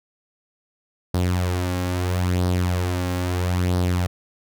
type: tone with flanger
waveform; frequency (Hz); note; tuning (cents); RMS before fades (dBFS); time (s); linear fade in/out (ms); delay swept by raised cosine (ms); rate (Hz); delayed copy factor
sawtooth; 89.9; F#2; -49; -22; 1.14-4.07; 5; 0.2 to 3.7; 0.76; +0.55
effects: none